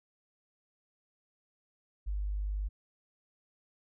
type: tone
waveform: sine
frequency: 50.3 Hz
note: G1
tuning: 45 cents sharp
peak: -31 dBFS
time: 2.06-2.69 s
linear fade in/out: 20 ms
effects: none